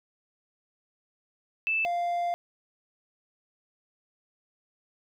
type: tone pair in turn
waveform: sine / triangle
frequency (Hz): 2637 / 696.6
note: E7 / F5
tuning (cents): 0 / -5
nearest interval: octave + major seventh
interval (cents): 2305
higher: first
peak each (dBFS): -24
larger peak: neither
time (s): 1.67-1.85 / 1.85-2.34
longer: second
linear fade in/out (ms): 0
effects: none